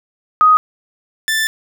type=tone pair in turn; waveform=sine / sawtooth; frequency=1251 / 1764.8 Hz; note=D#6 / A6; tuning=+9 / +5 cents; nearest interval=tritone; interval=596 cents; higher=second; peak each=-6 / -11 dBFS; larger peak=first; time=0.41-0.57 / 1.28-1.47 s; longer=second; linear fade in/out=0 ms; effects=none